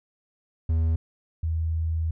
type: tone pair in turn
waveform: triangle / sine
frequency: 81 / 81 Hz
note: E2 / E2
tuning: -30 / -30 cents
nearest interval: unison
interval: 0 cents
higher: neither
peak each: -18 / -23 dBFS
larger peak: first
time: 0.69-0.96 / 1.43-2.11 s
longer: second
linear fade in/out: 5 ms
effects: none